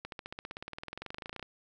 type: accelerating click train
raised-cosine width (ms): 0.3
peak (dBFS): -24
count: 29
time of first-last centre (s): 0.05-1.427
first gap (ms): 72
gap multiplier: 0.97
effects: none